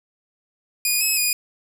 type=tone with pitch steps; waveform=5% pulse; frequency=2459 / 2568 / 2463 Hz; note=D#7 / E7 / D#7; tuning=-21 / -46 / -18 cents; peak=-9 dBFS; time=0.85-1.33 s; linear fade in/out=2 ms; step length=160 ms; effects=resampled to 32000 Hz + 7-bit